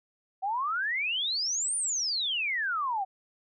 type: exponential two-way sweep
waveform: sine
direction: up then down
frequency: 741 to 9410 to 741 Hz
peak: -27 dBFS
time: 0.42-3.05 s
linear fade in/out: 20 ms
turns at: 1.76 s
effects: none